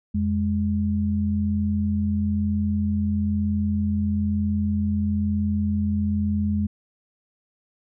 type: tone pair together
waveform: sine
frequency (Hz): 86.65 / 207.7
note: F2 / G#3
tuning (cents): -13 / 0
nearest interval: octave + minor third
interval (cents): 1513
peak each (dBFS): -24 / -22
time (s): 0.14-6.67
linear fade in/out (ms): 10
effects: none